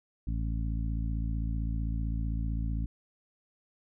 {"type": "harmonic tone", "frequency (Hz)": 55.6, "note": "A1", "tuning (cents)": 19, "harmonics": [1, 2, 3, 4, 5], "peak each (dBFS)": [-30, -36, -40, -42, -44], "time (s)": [0.27, 2.86], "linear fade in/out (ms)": 5, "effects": []}